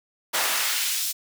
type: noise with high-pass filter sweep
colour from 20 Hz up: pink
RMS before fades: -25 dBFS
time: 0.33-1.13 s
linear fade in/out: 20 ms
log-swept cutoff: 660 to 5500 Hz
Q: 0.79
effects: none